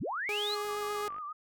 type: linear sweep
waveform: sine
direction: up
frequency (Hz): 46.25 to 4320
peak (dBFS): -32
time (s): 0-0.56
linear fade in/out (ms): 20
type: tone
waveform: sawtooth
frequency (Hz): 415.3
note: G#4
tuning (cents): 0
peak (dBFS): -30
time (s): 0.29-1.08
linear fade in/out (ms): 0
type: tone with vibrato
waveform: sine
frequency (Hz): 1207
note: D6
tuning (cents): +47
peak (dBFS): -37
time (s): 0.49-1.33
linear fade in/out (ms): 10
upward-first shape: sine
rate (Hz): 7.5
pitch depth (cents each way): 71
type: click train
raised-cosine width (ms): 0.5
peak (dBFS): -36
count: 28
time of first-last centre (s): 0.65-1.184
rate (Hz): 50.6
effects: none